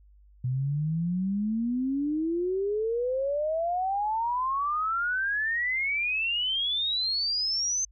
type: exponential sweep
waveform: sine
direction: up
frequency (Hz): 123.8 to 6300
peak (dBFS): -25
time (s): 0.44-7.85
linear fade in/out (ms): 5
effects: added 50 Hz sine -53 dBFS peak until 7.91 s